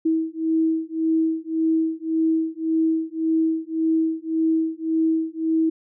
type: beating tone pair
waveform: sine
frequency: 321.3 / 323.1 Hz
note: E4 / E4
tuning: -44 / -35 cents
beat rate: 1.8 Hz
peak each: -22 dBFS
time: 0.05-5.7 s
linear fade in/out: 10 ms
effects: none